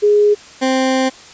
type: tone pair in turn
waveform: sine / 20% pulse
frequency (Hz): 415.3 / 261.8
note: G#4 / C4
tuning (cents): 0 / +1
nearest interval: minor sixth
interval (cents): 799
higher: first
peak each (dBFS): -8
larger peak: neither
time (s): 0.02-0.35 / 0.61-1.1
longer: second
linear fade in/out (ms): 20
effects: white hiss -39 dBFS RMS until 1.33 s + resampled to 16000 Hz